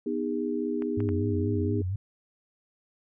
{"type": "chord", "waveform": "sine", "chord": "G# minor", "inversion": "first", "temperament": "equal with one note detuned", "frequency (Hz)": [246.9, 311.1, 406.1], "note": ["B3", "D#4", "G#4"], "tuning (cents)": [0, 0, -39], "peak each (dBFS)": -31, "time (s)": [0.06, 1.82], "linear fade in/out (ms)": 5}
{"type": "clicks", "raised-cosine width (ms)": 0.5, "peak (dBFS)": -27, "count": 3, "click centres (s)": [0.822, 1.004, 1.09]}
{"type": "tone with vibrato", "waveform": "sine", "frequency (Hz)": 98, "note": "G2", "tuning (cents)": 0, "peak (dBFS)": -27, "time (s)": [0.97, 1.96], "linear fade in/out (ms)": 5, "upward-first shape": "sine", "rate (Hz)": 4.2, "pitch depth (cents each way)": 130}
{"effects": []}